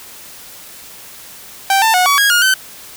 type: tone with pitch steps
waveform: sawtooth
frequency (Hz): 781 / 892 / 730 / 1132 / 1642 / 1428 / 1531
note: G5 / A5 / F#5 / C#6 / G#6 / F6 / G6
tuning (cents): -7 / +23 / -24 / +36 / -20 / +38 / -41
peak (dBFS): -6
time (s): 1.7-2.54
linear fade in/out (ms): 2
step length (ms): 120
effects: white hiss -36 dBFS RMS until 2.96 s